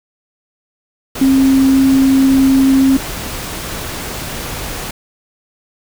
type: tone in noise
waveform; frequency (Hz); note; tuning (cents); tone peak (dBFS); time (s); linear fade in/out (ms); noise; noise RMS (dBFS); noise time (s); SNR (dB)
sine; 267.6; C4; +39; -7; 1.21-2.97; 5; pink; -24; 1.15-4.91; +14
effects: none